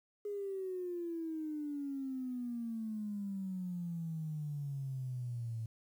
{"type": "exponential sweep", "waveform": "triangle", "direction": "down", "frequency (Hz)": [415.3, 111.2], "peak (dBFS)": -33, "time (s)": [0.25, 5.66], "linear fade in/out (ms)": 5, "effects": ["tanh soft clip ceiling -35 dBFS", "11-bit"]}